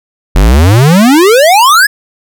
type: exponential sweep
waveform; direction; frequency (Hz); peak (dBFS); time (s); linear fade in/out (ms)
square; up; 42.32 to 1739; -3; 0.35-1.87; 10
effects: none